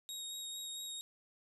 25% pulse tone with vibrato, 3766 Hz, A#7, 17 cents sharp, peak -37 dBFS, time 0.09-1.01 s, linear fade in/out 0 ms, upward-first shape sine, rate 4.4 Hz, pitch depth 13 cents each way, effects none

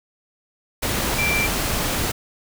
sine tone in noise, 2352 Hz, D7, 2 cents sharp, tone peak -20 dBFS, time 1.18-1.47 s, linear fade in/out 10 ms, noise pink, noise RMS -23 dBFS, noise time 0.82-2.12 s, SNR 0 dB, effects none

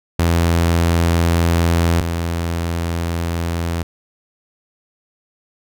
sawtooth tone pair in turn, 84.4 / 84.4 Hz, E2 / E2, +41 / +41 cents, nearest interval unison, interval 0 cents, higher neither, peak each -9 / -15 dBFS, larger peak first, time 0.19-2.01 / 2.01-3.83 s, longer neither, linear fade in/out 5 ms, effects none

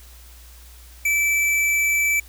square tone, 2317 Hz, D7, 24 cents flat, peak -18 dBFS, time 1.05-2.2 s, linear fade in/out 5 ms, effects added 60 Hz sine -43 dBFS peak until 2.28 s + white hiss -49 dBFS RMS until 2.28 s

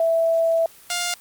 sine / 5% pulse tone pair in turn, 659.3 / 704.3 Hz, E5 / F5, 0 / +14 cents, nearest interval minor second, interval 114 cents, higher second, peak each -16 / -11 dBFS, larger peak second, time 0-0.66 / 0.9-1.14 s, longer first, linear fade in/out 2 ms, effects white hiss -48 dBFS RMS until 1.2 s + Opus 24 kbps

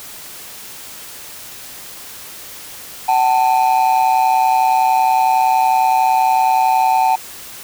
triangle ring-modulated tone, 821 Hz, G#5, 20 cents flat, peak -6 dBFS, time 3.08-7.16 s, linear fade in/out 10 ms, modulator 65.4 Hz, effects white hiss -34 dBFS RMS until 7.63 s

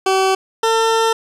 20% pulse tone pair in turn, 381.7 / 450.8 Hz, G4 / A4, -46 / +42 cents, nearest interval minor third, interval 288 cents, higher second, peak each -8 dBFS, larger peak neither, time 0.06-0.35 / 0.63-1.13 s, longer second, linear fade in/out 5 ms, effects low-pass 9000 Hz 12 dB/octave + 8-bit

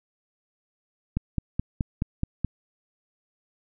click train, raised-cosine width 5 ms, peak -12 dBFS, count 7, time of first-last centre 1.17-2.447 s, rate 4.7 Hz, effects none

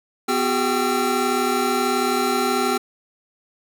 square tone cluster, 250.1 / 369.5 / 408 / 783 / 1355 Hz, B3 / F#4 / G#4 / G5 / E6, +22 / -2 / -31 / -2 / +47 cents, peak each -26 dBFS, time 0.28-2.78 s, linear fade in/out 10 ms, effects none

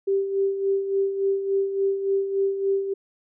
sine tone with tremolo, 392 Hz, G4, in tune, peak -18 dBFS, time 0.07-2.94 s, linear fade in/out 10 ms, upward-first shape sine, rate 3.5 Hz, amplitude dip 60%, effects none

